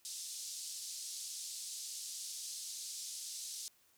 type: band-pass noise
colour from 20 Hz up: pink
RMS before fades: -45 dBFS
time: 0.05-3.68 s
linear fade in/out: 0 ms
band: 4500 to 10000 Hz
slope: 24 dB/octave
effects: white hiss -70 dBFS RMS until 3.97 s